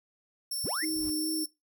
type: tone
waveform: 15% pulse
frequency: 5420 Hz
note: E8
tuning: 47 cents sharp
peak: -26 dBFS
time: 0.51-1.46 s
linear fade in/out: 5 ms
type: linear sweep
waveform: triangle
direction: up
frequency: 50.3 to 2181 Hz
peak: -31 dBFS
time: 0.64-0.85 s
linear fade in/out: 5 ms
type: noise with exponential growth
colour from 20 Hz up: brown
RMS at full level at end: -41 dBFS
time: 0.7-1.1 s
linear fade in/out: 2 ms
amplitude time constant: 86 ms
type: tone with vibrato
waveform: sine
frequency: 314.6 Hz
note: D#4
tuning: 19 cents sharp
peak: -31 dBFS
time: 0.82-1.45 s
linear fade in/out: 20 ms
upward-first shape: sine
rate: 2.5 Hz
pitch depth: 27 cents each way
effects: noise-tail reverb RT60 0.2 s tail -20 dB re dry